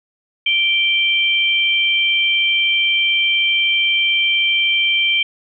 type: tone pair together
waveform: sine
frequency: 2349 / 3136 Hz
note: D7 / G7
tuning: 0 / 0 cents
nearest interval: perfect fourth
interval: 500 cents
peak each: -16 dBFS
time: 0.46-5.23 s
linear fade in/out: 5 ms
effects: none